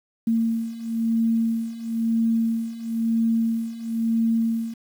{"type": "beating tone pair", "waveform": "sine", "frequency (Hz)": [226.8, 227.8], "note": ["A#3", "A#3"], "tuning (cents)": [-47, -40], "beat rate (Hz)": 1, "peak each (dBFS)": [-25, -22], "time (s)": [0.27, 4.74], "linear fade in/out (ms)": 5, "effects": ["8-bit"]}